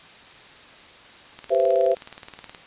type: click train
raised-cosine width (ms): 0.2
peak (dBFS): -21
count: 23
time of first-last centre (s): 1.39-2.548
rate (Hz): 19
type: chord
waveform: sine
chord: C major seventh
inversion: second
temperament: equal with one note detuned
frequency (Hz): 392 / 493.9 / 523.3 / 671.6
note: G4 / B4 / C5 / E5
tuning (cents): 0 / 0 / 0 / +32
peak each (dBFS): -25 / -24 / -20 / -21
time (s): 1.5-1.95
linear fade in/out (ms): 20
effects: white hiss -46 dBFS RMS until 2.66 s + resampled to 8000 Hz